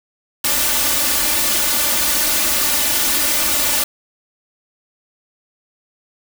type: noise with comb filter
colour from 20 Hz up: white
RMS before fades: -17 dBFS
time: 0.44-3.84 s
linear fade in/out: 5 ms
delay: 3.4 ms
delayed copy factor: +0.95
effects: none